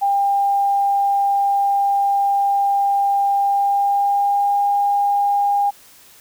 sine tone with pitch glide, 799 to 808.8 Hz, G5 to G#5, +33 to -46 cents, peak -14 dBFS, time 0.01-5.71 s, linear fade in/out 20 ms, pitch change +21 cents, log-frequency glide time 3.41-4.62 s, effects white hiss -47 dBFS RMS until 6.2 s

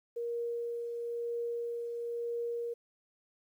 sine tone with tremolo, 471.1 Hz, A#4, 18 cents sharp, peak -32 dBFS, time 0.16-2.74 s, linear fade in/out 10 ms, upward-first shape triangle, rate 1 Hz, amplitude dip 35%, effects 11-bit

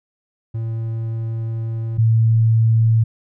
triangle / sine tone pair in turn, 113.2 / 112.76 Hz, A2 / A2, +50 / +43 cents, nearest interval unison, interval 7 cents, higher first, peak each -19 / -11 dBFS, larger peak second, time 0.54-1.98 / 1.98-3.04 s, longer first, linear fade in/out 10 ms, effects none

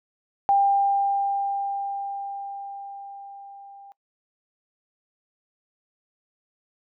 sine tone with level ramp, 796 Hz, G5, 26 cents sharp, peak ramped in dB -15 to -43 dBFS, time 0.49-3.92 s, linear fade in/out 0 ms, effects noise-tail reverb RT60 0.1 s tail -22 dB re dry

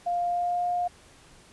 sine tone with pitch glide, 701 to 709.1 Hz, F5 to F5, +6 to +26 cents, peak -24 dBFS, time 0.06-0.88 s, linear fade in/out 10 ms, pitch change +20 cents, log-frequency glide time 0.26-0.64 s, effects pink hiss -54 dBFS RMS until 1.52 s + resampled to 24000 Hz

